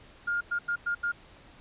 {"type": "tone bursts at uneven times", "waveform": "sine", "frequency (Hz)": 1414, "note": "F6", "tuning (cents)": 21, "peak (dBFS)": -26, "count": 5, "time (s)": [[0.27, 0.41], [0.51, 0.59], [0.68, 0.76], [0.86, 0.95], [1.03, 1.12]], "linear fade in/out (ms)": 10, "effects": ["pink hiss -54 dBFS RMS until 1.6 s", "resampled to 8000 Hz"]}